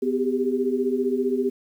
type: tone cluster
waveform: sine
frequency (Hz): 250.9 / 389.1 / 404.3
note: B3 / G4 / G#4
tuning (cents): +28 / -13 / -46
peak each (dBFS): -25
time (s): 0.02-1.5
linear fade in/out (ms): 10
effects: 9-bit